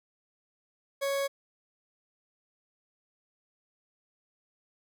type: tone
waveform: 40% pulse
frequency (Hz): 554.4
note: C#5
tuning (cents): 0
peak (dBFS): -27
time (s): 1.01-1.28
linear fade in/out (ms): 20
effects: none